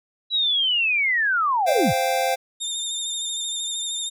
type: linear sweep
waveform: sine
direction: down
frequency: 3951 to 55 Hz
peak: -18 dBFS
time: 0.3-1.94 s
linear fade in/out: 50 ms
type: chord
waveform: square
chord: C suspended fourth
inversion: none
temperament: equal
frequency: 523.3 / 698.5 / 784 Hz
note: C5 / F5 / G5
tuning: 0 / 0 / 0 cents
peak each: -25 dBFS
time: 1.66-2.36 s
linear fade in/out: 20 ms
type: tone with vibrato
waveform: 25% pulse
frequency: 3638 Hz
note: A#7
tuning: 43 cents flat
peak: -21 dBFS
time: 2.6-4.1 s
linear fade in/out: 20 ms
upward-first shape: sine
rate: 13 Hz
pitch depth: 32 cents each way
effects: none